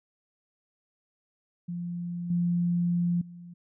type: tone with level steps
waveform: sine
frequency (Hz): 173.9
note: F3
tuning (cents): -7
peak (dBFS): -31 / -23 / -42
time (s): 1.68-3.54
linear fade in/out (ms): 10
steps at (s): 2.3 / 3.21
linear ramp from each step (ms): 5
effects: none